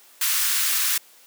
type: high-pass noise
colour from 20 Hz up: white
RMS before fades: -22 dBFS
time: 0.21-0.98 s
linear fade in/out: 5 ms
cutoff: 1200 Hz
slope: 24 dB/octave
effects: white hiss -52 dBFS RMS until 1.26 s + high-pass 300 Hz 12 dB/octave